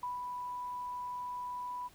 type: tone with ADSR envelope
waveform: sine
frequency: 987.8 Hz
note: B5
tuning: in tune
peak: -34 dBFS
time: 0.03-1.89 s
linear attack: 3 ms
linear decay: 160 ms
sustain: -3 dB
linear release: 27 ms
effects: pink hiss -61 dBFS RMS until 1.94 s